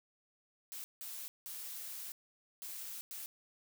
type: noise bursts at uneven times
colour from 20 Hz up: blue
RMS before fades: -45 dBFS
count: 5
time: 0.72-0.84 / 1.01-1.28 / 1.46-2.12 / 2.62-3.01 / 3.11-3.26 s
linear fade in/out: 0 ms
effects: none